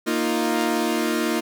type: chord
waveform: sawtooth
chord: Bb suspended fourth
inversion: none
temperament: equal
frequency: 233.1 / 311.1 / 349.2 Hz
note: Bb3 / Eb4 / F4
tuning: 0 / 0 / 0 cents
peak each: -21 dBFS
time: 0.06-1.41 s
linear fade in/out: 20 ms
effects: none